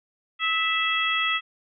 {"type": "harmonic tone with a mistuned harmonic", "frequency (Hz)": 659.3, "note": "E5", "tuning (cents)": 0, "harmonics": [2, 3, 4, 5], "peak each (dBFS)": [-27, -27, -27, -27], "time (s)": [0.39, 1.41], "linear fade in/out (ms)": 50, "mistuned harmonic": 2, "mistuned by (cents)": -30, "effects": []}